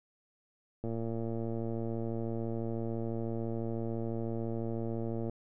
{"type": "click train", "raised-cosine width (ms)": 2, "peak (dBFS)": -24, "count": 509, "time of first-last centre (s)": [0.84, 5.296], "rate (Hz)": 114, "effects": []}